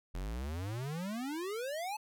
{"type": "exponential sweep", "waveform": "square", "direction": "up", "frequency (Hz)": [41.83, 880], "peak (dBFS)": -37, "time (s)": [0.14, 1.97], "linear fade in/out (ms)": 10, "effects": []}